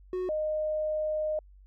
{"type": "tone pair in turn", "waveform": ["triangle", "sine"], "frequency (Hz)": [367.2, 616], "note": ["F#4", "D#5"], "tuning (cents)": [-13, -17], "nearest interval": "major sixth", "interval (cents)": 896, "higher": "second", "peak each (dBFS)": -27, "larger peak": "neither", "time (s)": [[0.13, 0.29], [0.29, 1.39]], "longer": "second", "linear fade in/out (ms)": 2, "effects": ["added 48 Hz sine -51 dBFS peak until 1.66 s"]}